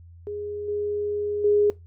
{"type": "tone with level steps", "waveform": "sine", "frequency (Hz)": 413.7, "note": "G#4", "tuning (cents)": -7, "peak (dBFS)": [-29, -24, -16], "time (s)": [0.27, 1.7], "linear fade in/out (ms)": 0, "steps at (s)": [0.68, 1.44], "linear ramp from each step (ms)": 5, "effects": ["noise-tail reverb RT60 0.2 s tail -21 dB re dry", "added 85 Hz sine -44 dBFS peak until 1.86 s"]}